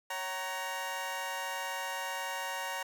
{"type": "chord", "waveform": "20% pulse", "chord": "F# major", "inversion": "second", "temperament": "equal with one note detuned", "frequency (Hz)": [554.4, 753.8, 932.3], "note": ["C#5", "F#5", "A#5"], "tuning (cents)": [0, 32, 0], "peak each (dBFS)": [-37, -37, -32], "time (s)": [0.1, 2.83], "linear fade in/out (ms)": 5, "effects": []}